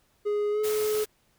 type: tone with pitch glide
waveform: triangle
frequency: 415.3 to 427 Hz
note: G#4 to G#4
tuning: 0 to +48 cents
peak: -22 dBFS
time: 0.25-1.05 s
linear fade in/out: 20 ms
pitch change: +48 cents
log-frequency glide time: 0.51-0.61 s
type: noise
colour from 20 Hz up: white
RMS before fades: -36 dBFS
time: 0.63-1.06 s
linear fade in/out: 20 ms
effects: pink hiss -67 dBFS RMS until 1.38 s